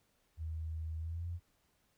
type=tone with pitch glide; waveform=sine; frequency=79.9 to 86.13 Hz; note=D#2 to F2; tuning=+47 to -23 cents; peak=-37 dBFS; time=0.37-1.4 s; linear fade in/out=50 ms; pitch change=+130 cents; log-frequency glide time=0.99-1.27 s; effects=pink hiss -75 dBFS RMS until 1.97 s